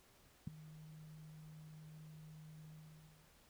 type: tone with ADSR envelope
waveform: sine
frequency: 155.56 Hz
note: D#3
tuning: in tune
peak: -34 dBFS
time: 0.47-3.33 s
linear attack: 5 ms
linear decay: 7 ms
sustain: -19 dB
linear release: 630 ms
effects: pink hiss -68 dBFS RMS until 3.49 s